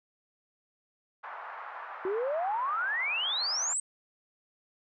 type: band-pass noise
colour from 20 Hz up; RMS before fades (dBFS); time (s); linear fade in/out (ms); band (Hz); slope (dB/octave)
white; -42; 1.23-3.74; 10; 750 to 1400; 24
type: exponential sweep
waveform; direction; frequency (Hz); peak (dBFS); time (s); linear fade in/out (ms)
sine; up; 364 to 8372; -28; 2.05-3.8; 2
effects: none